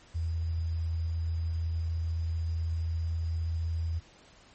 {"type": "tone with sample-and-hold", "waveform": "sine", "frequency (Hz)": 82.41, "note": "E2", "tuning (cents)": 0, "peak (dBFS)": -28, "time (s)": [0.14, 4], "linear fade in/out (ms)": 20, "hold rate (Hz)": 4900, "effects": ["pink hiss -57 dBFS RMS until 4.54 s", "MP3 32 kbps"]}